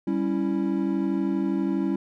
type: chord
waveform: triangle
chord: C# diminished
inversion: second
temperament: equal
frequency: 196 / 277.2 / 329.6 Hz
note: G3 / C#4 / E4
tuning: 0 / 0 / 0 cents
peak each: -25 dBFS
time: 0.07-1.96 s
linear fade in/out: 5 ms
effects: none